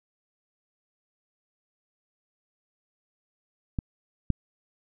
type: clicks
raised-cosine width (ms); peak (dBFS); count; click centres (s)
5; -15 / -10; 2; 3.788 / 4.303
effects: none